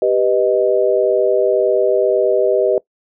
sine chord, G augmented, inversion none, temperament equal, 392 / 493.9 / 622.3 Hz, G4 / B4 / D#5, 0 / 0 / 0 cents, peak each -16 dBFS, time 0.02-2.78 s, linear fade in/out 2 ms, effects noise-tail reverb RT60 0.1 s tail -21 dB re dry

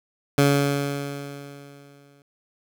15% pulse tone with exponential decay, 141.5 Hz, C#3, 36 cents sharp, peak -8 dBFS, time 0.38-2.22 s, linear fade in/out 2 ms, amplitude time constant 400 ms, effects none

